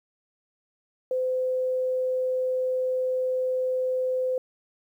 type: tone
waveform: sine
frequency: 512 Hz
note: C5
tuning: 38 cents flat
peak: -23 dBFS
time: 1.11-4.38 s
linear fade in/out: 2 ms
effects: 10-bit